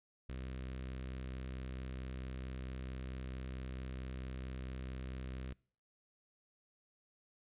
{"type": "tone with notch filter", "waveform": "sawtooth", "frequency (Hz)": 64.5, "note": "C2", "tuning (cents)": -24, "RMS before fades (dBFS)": -44, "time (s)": [0.29, 5.53], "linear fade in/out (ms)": 0, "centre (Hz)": 840, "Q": 1.3, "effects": ["noise-tail reverb RT60 0.5 s tail -25 dB re dry", "resampled to 8000 Hz"]}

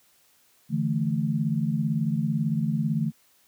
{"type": "chord", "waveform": "sine", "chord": "D suspended second", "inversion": "none", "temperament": "equal", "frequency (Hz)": [146.83, 164.81, 220], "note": ["D3", "E3", "A3"], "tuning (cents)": [0, 0, 0], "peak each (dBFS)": -27, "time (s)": [0.69, 3.12], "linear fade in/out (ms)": 50, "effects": ["white hiss -62 dBFS RMS until 3.47 s", "high-pass 60 Hz 12 dB/octave"]}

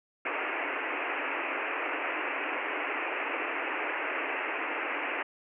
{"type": "band-pass noise", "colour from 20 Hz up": "white", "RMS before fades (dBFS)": -33, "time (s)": [0.25, 5.23], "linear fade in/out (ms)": 5, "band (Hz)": [270, 2700], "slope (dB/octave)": 96, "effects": []}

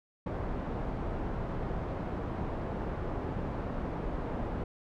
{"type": "low-pass noise", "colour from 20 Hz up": "pink", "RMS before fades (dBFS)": -35, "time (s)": [0.26, 4.64], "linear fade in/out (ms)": 5, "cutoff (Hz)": 900, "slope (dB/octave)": 12, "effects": []}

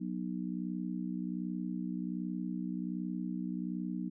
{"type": "harmonic tone", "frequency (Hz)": 61.3, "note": "B1", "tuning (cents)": -12, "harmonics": [3, 4, 5], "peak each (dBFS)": [-37, -39, -41], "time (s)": [0, 4.1], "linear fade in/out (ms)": 20, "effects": []}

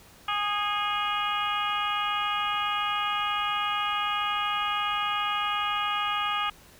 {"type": "harmonic tone with a mistuned harmonic", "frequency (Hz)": 412.2, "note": "G#4", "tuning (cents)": -13, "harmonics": [2, 3, 4, 5, 6, 7, 8], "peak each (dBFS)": [-33, -28, -37, -38, -36, -33, -38], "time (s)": [0.28, 6.5], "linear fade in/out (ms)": 5, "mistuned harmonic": 5, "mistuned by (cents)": 57, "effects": ["pink hiss -53 dBFS RMS until 6.79 s"]}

